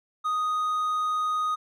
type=tone; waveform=triangle; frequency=1244.5 Hz; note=D#6; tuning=in tune; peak=-22 dBFS; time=0.24-1.56 s; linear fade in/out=20 ms; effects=none